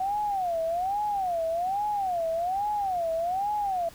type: tone with vibrato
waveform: sine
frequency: 740 Hz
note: F#5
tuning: in tune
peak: -25 dBFS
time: 0-3.89 s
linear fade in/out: 5 ms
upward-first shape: sine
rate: 1.2 Hz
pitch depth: 220 cents each way
effects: added 50 Hz sine -58 dBFS peak until 3.94 s + pink hiss -50 dBFS RMS until 3.94 s